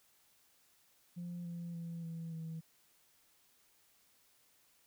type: tone with pitch steps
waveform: sine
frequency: 174.5 / 171.3 / 168.17 / 165.09 / 162.06 Hz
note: F3 / F3 / E3 / E3 / E3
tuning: -1 / -33 / +35 / +3 / -29 cents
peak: -39 dBFS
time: 1.16-2.61 s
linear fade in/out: 20 ms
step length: 290 ms
effects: tanh soft clip ceiling -38 dBFS + white hiss -70 dBFS RMS until 4.86 s